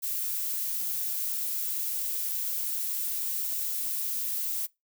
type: noise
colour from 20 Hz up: violet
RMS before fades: -31 dBFS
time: 0.02-4.67 s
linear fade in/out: 20 ms
effects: noise-tail reverb RT60 0.2 s tail -23 dB re dry